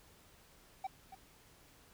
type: tone with echo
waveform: triangle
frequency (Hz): 769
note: G5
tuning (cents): -33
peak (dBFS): -34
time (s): 0.84-0.87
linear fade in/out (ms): 5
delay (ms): 280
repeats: 1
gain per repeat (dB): -12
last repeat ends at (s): 1.15
effects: pink hiss -63 dBFS RMS until 1.93 s